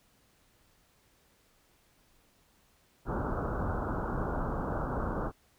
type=low-pass noise; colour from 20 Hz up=pink; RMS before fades=-33 dBFS; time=3.05-5.32 s; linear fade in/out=50 ms; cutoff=1500 Hz; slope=96 dB/octave; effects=pink hiss -67 dBFS RMS until 5.58 s